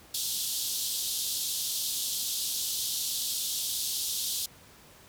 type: band-pass noise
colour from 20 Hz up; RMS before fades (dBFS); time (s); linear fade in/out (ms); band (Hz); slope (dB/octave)
pink; -32; 0.14-4.46; 5; 3300 to 16000; 48
effects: pink hiss -54 dBFS RMS until 5.08 s + high-pass 60 Hz 12 dB/octave